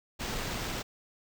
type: noise with sample-and-hold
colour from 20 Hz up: pink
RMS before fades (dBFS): -35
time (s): 0.19-0.83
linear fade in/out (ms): 20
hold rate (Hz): 11025
effects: none